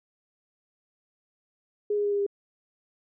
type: tone with pitch steps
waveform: sine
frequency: 415.3 / 412 / 408.6 / 405.3 / 402.1 Hz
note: G#4 / G#4 / G#4 / G#4 / G4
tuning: 0 / -14 / -28 / -42 / +44 cents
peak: -23 dBFS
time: 1.9-2.265 s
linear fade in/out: 5 ms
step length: 73 ms
effects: none